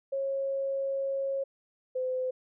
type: tone pair in turn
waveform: sine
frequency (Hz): 545 / 512.2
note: C#5 / C5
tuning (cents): -29 / -37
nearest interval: minor second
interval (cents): 108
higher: first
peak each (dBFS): -28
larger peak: neither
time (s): 0.12-1.44 / 1.95-2.31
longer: first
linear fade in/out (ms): 10
effects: none